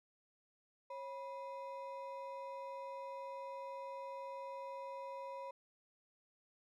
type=ring-modulated tone; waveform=triangle; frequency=762 Hz; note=G5; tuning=49 cents flat; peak=-39 dBFS; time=0.9-5.51 s; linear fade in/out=5 ms; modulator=217 Hz; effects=none